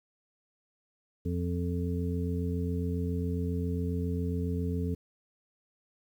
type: harmonic tone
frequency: 87.31 Hz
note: F2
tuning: in tune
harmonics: 1 / 2 / 3 / 5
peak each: -31 / -34 / -36 / -38 dBFS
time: 1.25-4.95 s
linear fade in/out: 10 ms
effects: 10-bit